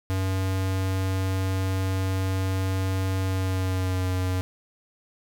square tone with pitch glide, 94.8 to 92.37 Hz, F#2 to F#2, +43 to -2 cents, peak -24 dBFS, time 0.1-4.41 s, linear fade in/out 0 ms, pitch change -45 cents, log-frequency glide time 3.22-4.07 s, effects none

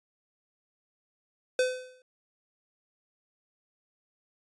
square tone with exponential decay, 508 Hz, B4, 49 cents sharp, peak -21 dBFS, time 1.59-2.02 s, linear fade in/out 2 ms, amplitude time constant 92 ms, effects resampled to 22050 Hz

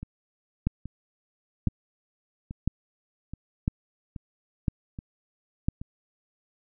two click trains, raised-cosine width 5 ms, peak -11 / -24 dBFS, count 6 / 8, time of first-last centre 0.67-5.685 / 0.03-5.815 s, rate 0.997 / 1.21 Hz, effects none

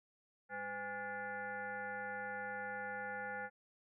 sine tone with frequency modulation, 1126 Hz, C#6, 27 cents sharp, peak -40 dBFS, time 0.49-3.5 s, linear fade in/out 50 ms, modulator 308 Hz, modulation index 2.3, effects none

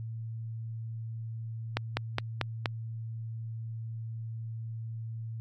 slowing click train, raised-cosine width 0.3 ms, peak -11 dBFS, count 5, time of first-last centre 1.77-2.658 s, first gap 200 ms, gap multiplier 1.07, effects added 113 Hz sine -35 dBFS peak until 5.4 s + MP3 64 kbps

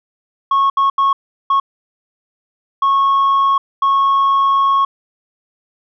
sine tone bursts at uneven times, 1098 Hz, C#6, 17 cents flat, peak -8 dBFS, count 6, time 0.51-0.7 / 0.77-0.9 / 0.98-1.13 / 1.5-1.6 / 2.82-3.58 / 3.82-4.85 s, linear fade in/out 5 ms, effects tanh soft clip ceiling -9 dBFS

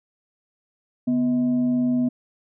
sine tone with frequency modulation, 246.9 Hz, B3, in tune, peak -18 dBFS, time 1.07-2.09 s, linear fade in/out 10 ms, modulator 391 Hz, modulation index 0.29, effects none

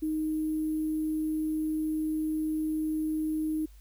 sine tone with sample-and-hold, 311.1 Hz, D#4, in tune, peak -27 dBFS, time 0.02-3.66 s, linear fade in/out 10 ms, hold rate 11025 Hz, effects added 50 Hz sine -49 dBFS peak until 3.8 s + white hiss -64 dBFS RMS until 3.8 s

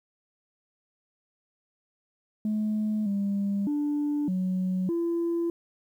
sine tone with pitch steps, 213.8 / 199.9 / 293.4 / 185.1 / 338.8 Hz, A3 / G3 / D4 / F#3 / E4, -49 / +34 / -2 / +1 / +48 cents, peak -23 dBFS, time 2.45-5.5 s, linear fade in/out 2 ms, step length 610 ms, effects tanh soft clip ceiling -22 dBFS + 10-bit

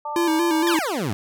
harmonic tone, 295.8 Hz, D4, 13 cents sharp, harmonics 2 / 3 / 4, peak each -35 / -27 / -34 dBFS, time 0.05-0.77 s, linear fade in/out 5 ms
square tone with vibrato, 329.6 Hz, E4, in tune, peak -19 dBFS, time 0.16-0.79 s, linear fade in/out 2 ms, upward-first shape square, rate 4.3 Hz, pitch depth 62 cents each way
20% pulse exponential sweep, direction down, 1854 to 90.4 Hz, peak -18 dBFS, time 0.67-1.13 s, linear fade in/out 0 ms
effects none

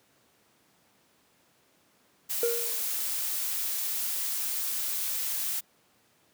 blue noise, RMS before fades -31 dBFS, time 2.29-5.61 s, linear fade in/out 20 ms
triangle tone with exponential decay, 469.9 Hz, A#4, 14 cents sharp, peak -20 dBFS, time 2.43-2.89 s, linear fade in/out 1 ms, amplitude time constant 100 ms
effects pink hiss -65 dBFS RMS until 6.33 s + high-pass 150 Hz 12 dB/octave

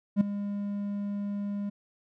triangle tone with ADSR envelope, 202.8 Hz, G#3, 41 cents flat, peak -14 dBFS, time 0.16-1.7 s, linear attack 49 ms, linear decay 5 ms, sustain -14 dB, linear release 12 ms, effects none

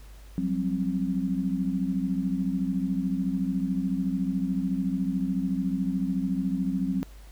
sine tone cluster, 180.2 / 194 / 265 Hz, F#3 / G3 / C4, -45 / -18 / +22 cents, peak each -29 dBFS, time 0.38-7.03 s, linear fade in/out 0 ms, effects added 50 Hz sine -44 dBFS peak until 7.31 s + pink hiss -56 dBFS RMS until 7.31 s

